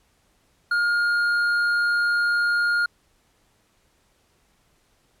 triangle tone with hard clipping, 1419 Hz, F6, 27 cents sharp, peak -20 dBFS, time 0.71-2.86 s, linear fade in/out 5 ms, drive 8 dB, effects pink hiss -64 dBFS RMS until 5.2 s + low-pass 12000 Hz 12 dB/octave

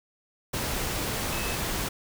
sine tone in noise, 2597 Hz, E7, 26 cents flat, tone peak -37 dBFS, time 1.32-1.56 s, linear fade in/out 10 ms, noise pink, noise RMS -30 dBFS, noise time 0.53-1.89 s, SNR -10 dB, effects none

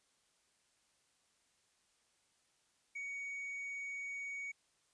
triangle tone, 2241 Hz, C#7, 18 cents sharp, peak -39 dBFS, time 2.95-4.52 s, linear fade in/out 10 ms, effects white hiss -75 dBFS RMS until 4.93 s + resampled to 22050 Hz

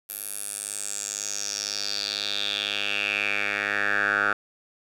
10% pulse tone with band-pass filter sweep, 102 Hz, G#2, 31 cents flat, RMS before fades -28 dBFS, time 0.09-4.33 s, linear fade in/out 5 ms, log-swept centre 12000 to 1400 Hz, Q 4.9, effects none

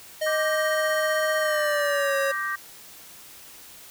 square tone with pitch glide, 622 to 550.9 Hz, D#5 to C#5, -1 to -11 cents, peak -24 dBFS, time 0.21-2.32 s, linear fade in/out 10 ms, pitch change -210 cents, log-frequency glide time 1.4-2.16 s
sine chord, G minor, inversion second, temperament just, 1176 / 1568 / 1881.6 Hz, D6 / G6 / Bb6, +2 / 0 / +16 cents, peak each -30 dBFS, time 0.26-2.56 s, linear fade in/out 10 ms
effects white hiss -46 dBFS RMS until 3.9 s

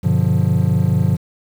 triangle chord, G dominant seventh, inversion none, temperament just, 98 / 122.5 / 147 / 176.4 Hz, G2 / B2 / D3 / F3, 0 / -14 / +2 / +18 cents, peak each -16 dBFS, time 0.03-1.17 s, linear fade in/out 20 ms, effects tanh soft clip ceiling -3 dBFS + 7-bit

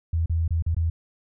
sine tone with dropouts, 82.41 Hz, E2, in tune, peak -20 dBFS, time 0.13-0.9 s, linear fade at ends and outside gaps 5 ms, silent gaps 0.26-0.296 / 0.479-0.506 / 0.624-0.663 / 0.747-0.765 s, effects none

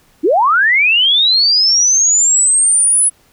sine linear sweep, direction up, 267.4 to 10270 Hz, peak -8 dBFS, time 0.23-3.1 s, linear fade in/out 20 ms, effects pink hiss -52 dBFS RMS until 3.32 s

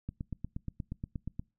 click train, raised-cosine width 5 ms, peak -24 dBFS, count 12, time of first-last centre 0.09-1.395 s, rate 8.43 Hz, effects noise-tail reverb RT60 0.3 s tail -25 dB re dry

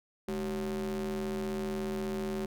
square ring-modulated tone, 85.6 Hz, F2, 34 cents flat, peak -30 dBFS, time 0.28-2.46 s, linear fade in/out 5 ms, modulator 295 Hz, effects none

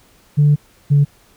sine tone pair in turn, 146.9 / 143.38 Hz, D3 / D3, +1 / -41 cents, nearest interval unison, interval 42 cents, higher first, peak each -7 dBFS, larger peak neither, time 0.37-0.56 / 0.9-1.05 s, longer first, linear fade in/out 20 ms, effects tanh soft clip ceiling -5 dBFS + pink hiss -52 dBFS RMS until 1.36 s

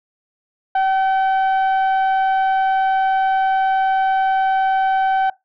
sine tone pair together, 767 / 1528.7 Hz, G5 / G6, -38 / -44 cents, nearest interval octave, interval 1194 cents, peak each -12 / -22 dBFS, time 0.75-5.3 s, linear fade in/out 5 ms, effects noise-tail reverb RT60 0.2 s tail -22 dB re dry + tanh soft clip ceiling -12 dBFS

